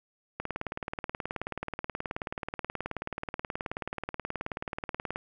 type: click train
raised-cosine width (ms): 0.5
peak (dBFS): -18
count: 90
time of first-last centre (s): 0.4-5.159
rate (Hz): 18.7
effects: none